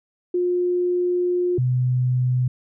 sine tone pair in turn, 356.5 / 126.04 Hz, F4 / B2, +36 / +36 cents, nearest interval octave + tritone, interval 1800 cents, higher first, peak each -18 / -17 dBFS, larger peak second, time 0.34-1.58 / 1.58-2.48 s, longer first, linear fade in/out 5 ms, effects none

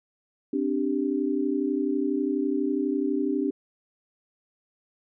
sine chord, C suspended second, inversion none, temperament equal, 261.6 / 293.7 / 392 Hz, C4 / D4 / G4, 0 / 0 / 0 cents, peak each -28 / -26 / -29 dBFS, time 0.53-3.51 s, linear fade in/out 5 ms, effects none

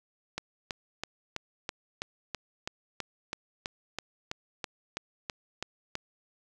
click train, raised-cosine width 0.2 ms, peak -16 dBFS, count 18, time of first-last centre 0.38-5.954 s, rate 3.05 Hz, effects none

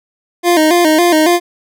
25% pulse tone with vibrato, 329.6 Hz, E4, in tune, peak -4 dBFS, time 0.43-1.4 s, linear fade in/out 50 ms, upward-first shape square, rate 3.6 Hz, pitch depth 100 cents each way, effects none

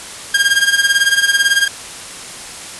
sawtooth tone with tremolo, 1614 Hz, G#6, 50 cents flat, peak -4 dBFS, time 0.34-1.68 s, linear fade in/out 5 ms, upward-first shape sine, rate 18 Hz, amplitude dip 75%, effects white hiss -30 dBFS RMS until 2.79 s + resampled to 24000 Hz

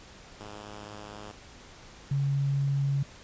5% pulse / sine tone pair in turn, 104.3 / 139.22 Hz, G#2 / C#3, +8 / +8 cents, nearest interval perfect fourth, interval 500 cents, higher second, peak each -31 / -24 dBFS, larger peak second, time 0.4-1.32 / 2.11-3.03 s, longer neither, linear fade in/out 5 ms, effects pink hiss -50 dBFS RMS until 3.23 s + resampled to 16000 Hz

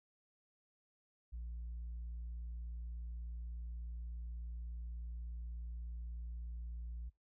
sine tone, 58.27 Hz, A#1, in tune, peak -40 dBFS, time 1.32-7.1 s, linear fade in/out 20 ms, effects noise-tail reverb RT60 0.2 s tail -25 dB re dry + tanh soft clip ceiling -40 dBFS

